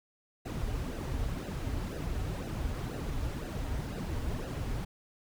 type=noise with flanger; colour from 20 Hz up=brown; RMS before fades=-35 dBFS; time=0.45-4.85 s; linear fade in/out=10 ms; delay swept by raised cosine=0.88 to 5.98 ms; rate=2 Hz; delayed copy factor=-0.65; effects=none